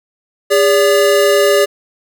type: tone pair together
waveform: square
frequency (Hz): 405.9 / 574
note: G#4 / D5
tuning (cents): -40 / -40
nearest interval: tritone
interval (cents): 600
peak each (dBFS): -12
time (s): 0.5-1.66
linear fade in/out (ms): 20
effects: none